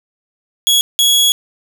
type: tone bursts at uneven times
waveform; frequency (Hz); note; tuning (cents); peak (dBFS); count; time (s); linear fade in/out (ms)
sawtooth; 3343; G#7; +11; -6; 2; 0.67-0.81 / 0.99-1.32; 0
effects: none